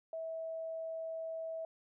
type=tone; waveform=sine; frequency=650 Hz; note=E5; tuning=24 cents flat; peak=-38 dBFS; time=0.13-1.65 s; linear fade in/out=2 ms; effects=none